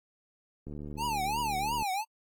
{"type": "click train", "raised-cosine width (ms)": 3, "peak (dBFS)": -29, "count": 86, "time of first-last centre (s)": [0.67, 1.823], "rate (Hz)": 73.7}
{"type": "tone with vibrato", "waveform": "square", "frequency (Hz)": 850, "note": "G#5", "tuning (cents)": 40, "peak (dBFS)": -30, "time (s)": [0.97, 2.05], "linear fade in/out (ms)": 50, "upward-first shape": "triangle", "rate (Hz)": 2.9, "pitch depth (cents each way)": 260}
{"effects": ["AAC 64 kbps"]}